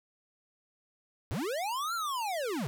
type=linear two-way sweep; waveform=square; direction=up then down; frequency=70.2 to 1408 to 114.8 Hz; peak=-32 dBFS; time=1.31-2.67 s; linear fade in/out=0 ms; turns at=1.94 s; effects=none